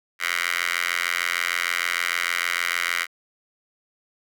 10% pulse tone with high-pass filter, 86.6 Hz, F2, 14 cents flat, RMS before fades -25 dBFS, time 0.19-3.07 s, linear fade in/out 50 ms, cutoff 1800 Hz, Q 4, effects none

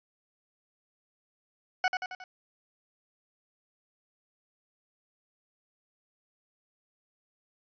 20% pulse tone with echo, 740 Hz, F#5, in tune, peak -18 dBFS, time 1.84-1.88 s, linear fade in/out 2 ms, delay 90 ms, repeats 4, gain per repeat -5 dB, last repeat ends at 2.24 s, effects resampled to 11025 Hz + 10-bit

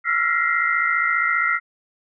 sine tone cluster, 1342 / 1397 / 1917 / 2077 Hz, E6 / F6 / A#6 / C7, +31 / 0 / +48 / -13 cents, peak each -23 dBFS, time 0.04-1.6 s, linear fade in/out 50 ms, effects none

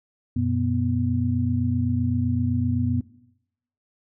sine tone cluster, 92.1 / 119.9 / 245.2 Hz, F#2 / A#2 / B3, -7 / +49 / -12 cents, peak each -25 / -26 / -24 dBFS, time 0.36-3.01 s, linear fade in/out 5 ms, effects noise-tail reverb RT60 0.8 s tail -18 dB re dry

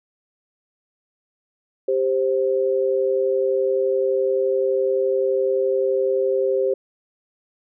sine tone pair together, 393.3 / 525 Hz, G4 / C5, +6 / +6 cents, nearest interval perfect fourth, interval 500 cents, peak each -20 dBFS, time 1.88-6.74 s, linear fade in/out 5 ms, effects none

